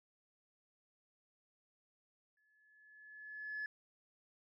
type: tone with exponential growth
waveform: sine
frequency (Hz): 1713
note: A6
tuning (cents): -47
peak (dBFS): -36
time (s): 2.37-3.66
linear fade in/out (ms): 2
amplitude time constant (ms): 280
effects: tanh soft clip ceiling -36 dBFS